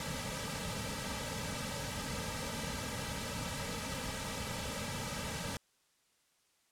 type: noise with comb filter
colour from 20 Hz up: pink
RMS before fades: -39 dBFS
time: 0-5.57 s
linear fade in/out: 2 ms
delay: 2.8 ms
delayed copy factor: -0.95
effects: white hiss -73 dBFS RMS until 6.71 s + low-pass 10000 Hz 12 dB/octave